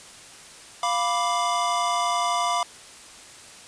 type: chord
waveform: square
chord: B diminished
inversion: second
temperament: equal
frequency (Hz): 698.5 / 987.8 / 1174.7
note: F5 / B5 / D6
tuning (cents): 0 / 0 / 0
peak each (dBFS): -27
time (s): 0.83-2.63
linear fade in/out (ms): 2
effects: white hiss -45 dBFS RMS until 3.67 s + resampled to 22050 Hz